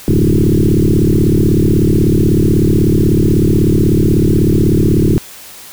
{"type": "tone with frequency modulation", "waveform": "sine", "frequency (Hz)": 100.5, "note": "G2", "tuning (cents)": 44, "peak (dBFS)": -7, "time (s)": [0.08, 5.18], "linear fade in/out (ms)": 0, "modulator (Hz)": 36.2, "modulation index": 7.7, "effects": ["white hiss -34 dBFS RMS until 5.72 s"]}